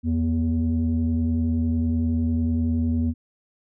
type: tone pair together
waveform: sine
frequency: 83.9 / 240.9 Hz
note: E2 / B3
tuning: +31 / -43 cents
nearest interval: octave + tritone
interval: 1826 cents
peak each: -21 dBFS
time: 0.03-3.14 s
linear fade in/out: 50 ms
effects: tanh soft clip ceiling -15 dBFS